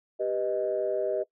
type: chord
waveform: sine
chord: G augmented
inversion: none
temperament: equal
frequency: 392 / 493.9 / 622.3 Hz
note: G4 / B4 / D#5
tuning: 0 / 0 / 0 cents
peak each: -30 / -31 / -28 dBFS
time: 0.19-1.24 s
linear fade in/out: 20 ms
effects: noise-tail reverb RT60 0.1 s tail -20 dB re dry + tanh soft clip ceiling -17 dBFS